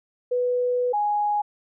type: tone pair in turn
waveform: sine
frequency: 493.9 / 830.6 Hz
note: B4 / G#5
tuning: 0 / 0 cents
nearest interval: major sixth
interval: 900 cents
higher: second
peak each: -20 dBFS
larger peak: neither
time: 0.31-0.93 / 0.93-1.42 s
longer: first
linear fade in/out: 10 ms
effects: none